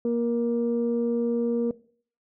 sine tone pair together, 235.6 / 471.2 Hz, A#3 / A#4, +19 / +19 cents, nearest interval octave, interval 1200 cents, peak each -24 dBFS, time 0.05-1.71 s, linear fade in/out 2 ms, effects noise-tail reverb RT60 0.5 s tail -20 dB re dry + tanh soft clip ceiling -16 dBFS

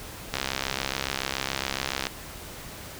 click train, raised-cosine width 0.2 ms, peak -9 dBFS, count 117, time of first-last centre 0.34-2.069 s, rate 67.1 Hz, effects pink hiss -41 dBFS RMS until 2.99 s

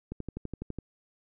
click train, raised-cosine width 3 ms, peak -23 dBFS, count 9, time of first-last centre 0.12-0.787 s, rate 12 Hz, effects none

